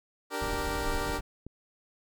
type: chord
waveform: 15% pulse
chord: G minor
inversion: second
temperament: equal with one note detuned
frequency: 293.7 / 389.3 / 466.2 Hz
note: D4 / G4 / Bb4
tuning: 0 / -12 / 0 cents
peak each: -30 / -30 / -28 dBFS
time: 0.3-1.21 s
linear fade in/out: 50 ms
type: noise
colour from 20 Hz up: brown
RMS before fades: -35 dBFS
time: 0.41-1.21 s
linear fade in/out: 10 ms
type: click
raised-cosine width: 3 ms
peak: -29 dBFS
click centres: 1.466 s
effects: none